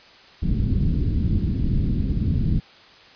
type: low-pass noise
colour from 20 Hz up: pink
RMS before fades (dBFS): -21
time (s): 0.42-2.6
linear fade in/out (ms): 10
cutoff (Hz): 250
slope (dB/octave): 24
effects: white hiss -48 dBFS RMS until 3.15 s + resampled to 11025 Hz